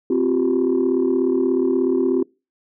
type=chord; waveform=sine; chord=C suspended fourth; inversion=none; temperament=equal with one note detuned; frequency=261.6 / 349.2 / 385.9 Hz; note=C4 / F4 / G4; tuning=0 / 0 / -27 cents; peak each=-19 dBFS; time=0.1-2.23 s; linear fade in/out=5 ms; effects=noise-tail reverb RT60 0.3 s tail -26 dB re dry + tanh soft clip ceiling -10 dBFS